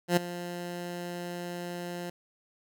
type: tone with ADSR envelope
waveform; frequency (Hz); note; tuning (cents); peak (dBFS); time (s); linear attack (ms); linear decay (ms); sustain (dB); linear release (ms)
15% pulse; 175.3; F3; +7; -13; 0.08-2.1; 88; 10; -16; 3
effects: none